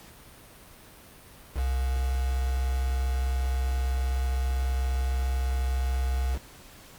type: tone with quantisation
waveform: sine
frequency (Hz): 64.6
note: C2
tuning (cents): -21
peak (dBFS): -24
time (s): 1.54-6.39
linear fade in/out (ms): 50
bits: 6
effects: pink hiss -50 dBFS RMS until 6.98 s + Opus 48 kbps